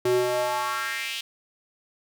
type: tone with high-pass filter sweep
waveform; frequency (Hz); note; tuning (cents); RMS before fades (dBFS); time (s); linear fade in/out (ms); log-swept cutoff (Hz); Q
square; 123.4; B2; -1; -26; 0.05-1.21; 5; 300 to 3200; 3.2
effects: none